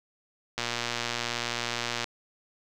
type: click train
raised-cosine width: 0.2 ms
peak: -12 dBFS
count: 175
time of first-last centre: 0.58-2.042 s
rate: 119 Hz
effects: none